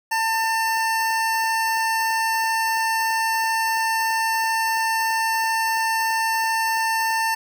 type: tone pair together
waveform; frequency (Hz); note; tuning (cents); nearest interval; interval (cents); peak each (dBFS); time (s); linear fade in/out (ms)
square; 897 / 1794; A5 / A6; +33 / +33; octave; 1200; -22 / -25; 0.11-7.35; 10
effects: none